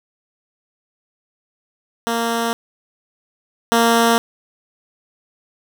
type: tone pair in turn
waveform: 10% pulse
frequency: 231.4 / 231.4 Hz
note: A#3 / A#3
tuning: -13 / -13 cents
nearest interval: unison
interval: 0 cents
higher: neither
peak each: -10 / -4 dBFS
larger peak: second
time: 2.07-2.53 / 3.72-4.18 s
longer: neither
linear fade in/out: 0 ms
effects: none